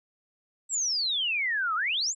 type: exponential two-way sweep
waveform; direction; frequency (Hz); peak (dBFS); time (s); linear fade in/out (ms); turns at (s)
sine; down then up; 7920 to 1224 to 7920; -25; 0.69-2.15; 50; 1.75
effects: none